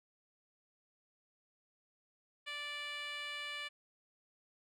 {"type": "tone with band-pass filter", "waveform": "10% pulse", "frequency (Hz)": 585, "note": "D5", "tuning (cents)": -7, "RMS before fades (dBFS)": -43, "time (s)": [2.46, 3.69], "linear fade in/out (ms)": 20, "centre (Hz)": 2600, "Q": 1.2, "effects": []}